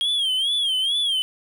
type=tone with vibrato; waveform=triangle; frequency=3237 Hz; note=G#7; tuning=45 cents flat; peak=-18 dBFS; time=0.01-1.22 s; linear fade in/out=0 ms; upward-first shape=sine; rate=2.3 Hz; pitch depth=120 cents each way; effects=none